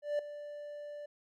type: tone with ADSR envelope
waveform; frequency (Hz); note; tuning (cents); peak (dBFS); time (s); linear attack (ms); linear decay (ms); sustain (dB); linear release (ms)
triangle; 587.3; D5; 0; -26; 0.02-1.06; 170; 3; -14; 7
effects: none